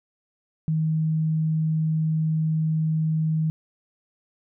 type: tone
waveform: sine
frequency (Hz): 158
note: D#3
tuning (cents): +27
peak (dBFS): -20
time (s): 0.68-3.5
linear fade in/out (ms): 0
effects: none